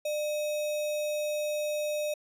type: tone with sample-and-hold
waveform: sine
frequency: 600 Hz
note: D5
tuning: 37 cents sharp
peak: -28 dBFS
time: 0.05-2.14 s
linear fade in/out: 5 ms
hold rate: 3150 Hz
effects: resampled to 32000 Hz